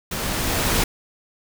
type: noise with level ramp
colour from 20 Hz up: pink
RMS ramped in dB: -27 to -19 dBFS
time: 0.11-0.84 s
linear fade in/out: 5 ms
effects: none